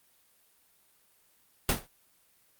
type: noise with exponential decay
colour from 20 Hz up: pink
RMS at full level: -21 dBFS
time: 1.69-1.87 s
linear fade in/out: 1 ms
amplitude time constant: 39 ms
effects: white hiss -66 dBFS RMS until 2.59 s + Opus 32 kbps